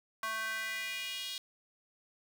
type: tone with high-pass filter sweep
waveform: square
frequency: 220.8 Hz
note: A3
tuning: 6 cents sharp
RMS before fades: -38 dBFS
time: 0.23-1.38 s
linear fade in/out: 2 ms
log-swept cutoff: 1200 to 3600 Hz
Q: 3.2
effects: 10-bit